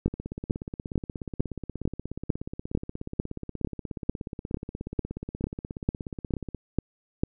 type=two click trains; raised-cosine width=3 ms; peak=-21 / -10 dBFS; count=109 / 17; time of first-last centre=0.08-6.547 / 0.06-7.235 s; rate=16.7 / 2.23 Hz; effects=none

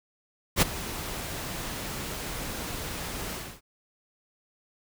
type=noise with ADSR envelope; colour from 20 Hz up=pink; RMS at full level=-18 dBFS; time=0.56-3.61 s; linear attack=59 ms; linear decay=15 ms; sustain=-17 dB; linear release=260 ms; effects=none

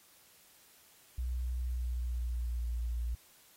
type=tone with pitch glide; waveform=sine; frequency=61.8 to 58.77 Hz; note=B1 to A#1; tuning=+2 to +15 cents; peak=-32 dBFS; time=1.18-3.15 s; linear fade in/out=5 ms; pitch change=-87 cents; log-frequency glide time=1.62-2.75 s; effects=white hiss -62 dBFS RMS until 3.56 s + AAC 48 kbps

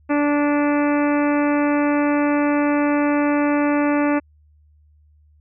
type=harmonic tone; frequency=291.6 Hz; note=D4; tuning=12 cents flat; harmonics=1 / 2 / 3 / 4 / 5 / 6 / 7 / 8 / 9; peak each=-17 / -23 / -27 / -29 / -31 / -33 / -34 / -35 / -36 dBFS; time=0.09-4.2 s; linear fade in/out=20 ms; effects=added 75 Hz sine -51 dBFS peak until 5.4 s

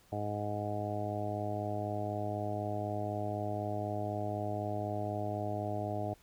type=harmonic tone; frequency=104 Hz; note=G#2; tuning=3 cents sharp; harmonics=1 / 2 / 3 / 4 / 5 / 6 / 7 / 8; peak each=-38 / -44 / -42 / -44 / -49 / -39 / -40 / -49 dBFS; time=0.12-6.14 s; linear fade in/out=5 ms; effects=pink hiss -64 dBFS RMS until 6.22 s

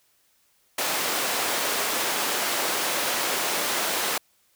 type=high-pass noise; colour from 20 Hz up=pink; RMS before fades=-26 dBFS; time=0.78-4.18 s; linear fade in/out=5 ms; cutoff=470 Hz; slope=12 dB/octave; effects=white hiss -65 dBFS RMS until 4.55 s

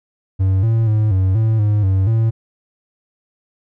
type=tone with pitch steps; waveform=triangle; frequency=95.2 / 113.2 / 107.7 / 94.3 / 111 / 104.7 / 95.5 / 112.6 Hz; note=F#2 / A2 / A2 / F#2 / A2 / G#2 / G2 / A2; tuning=+50 / +50 / -37 / +33 / +16 / +15 / -45 / +40 cents; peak=-10 dBFS; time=0.39-2.31 s; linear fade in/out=20 ms; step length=240 ms; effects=none

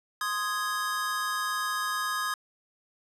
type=chord; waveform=square; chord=Ab major; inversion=first; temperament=equal; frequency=1046.5 / 1244.5 / 1661.2 Hz; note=C6 / Eb6 / Ab6; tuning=0 / 0 / 0 cents; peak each=-36 / -32 / -33 dBFS; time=0.21-2.34 s; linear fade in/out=2 ms; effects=resampled to 32000 Hz

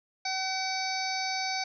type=harmonic tone; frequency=760 Hz; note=F#5; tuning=46 cents sharp; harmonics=1 / 2 / 3 / 5 / 6 / 7 / 8; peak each=-33 / -41 / -35 / -42 / -35 / -40 / -41 dBFS; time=0.25-1.64 s; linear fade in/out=5 ms; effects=none

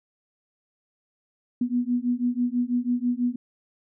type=beating tone pair; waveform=sine; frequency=241.5 / 247.6 Hz; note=B3 / B3; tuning=-39 / +5 cents; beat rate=6.1 Hz; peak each=-25 dBFS; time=1.61-3.36 s; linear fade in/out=5 ms; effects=none

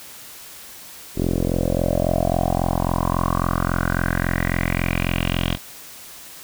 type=tone with low-pass filter sweep; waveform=10% pulse; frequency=43.65 Hz; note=F1; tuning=in tune; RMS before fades=-21 dBFS; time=1.15-5.58 s; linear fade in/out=50 ms; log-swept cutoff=400 to 3300 Hz; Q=5.3; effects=white hiss -40 dBFS RMS until 6.43 s

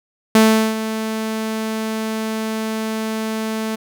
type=tone with ADSR envelope; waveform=sawtooth; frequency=220 Hz; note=A3; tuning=in tune; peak=-4 dBFS; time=0.35-3.76 s; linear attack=3 ms; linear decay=390 ms; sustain=-13 dB; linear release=13 ms; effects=none

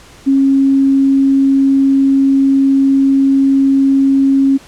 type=tone; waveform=sine; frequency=272.1 Hz; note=C#4; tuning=32 cents flat; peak=-7 dBFS; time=0.26-4.58 s; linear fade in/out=20 ms; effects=pink hiss -40 dBFS RMS until 4.67 s + low-pass 9000 Hz 12 dB/octave

